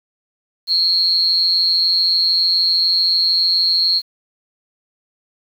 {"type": "tone with amplitude modulation", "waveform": "sine", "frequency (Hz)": 4265, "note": "C8", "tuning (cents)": 32, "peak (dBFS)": -9, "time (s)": [0.67, 4.02], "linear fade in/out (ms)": 50, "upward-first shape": "sine", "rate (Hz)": 173, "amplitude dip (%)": 80, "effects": ["7-bit"]}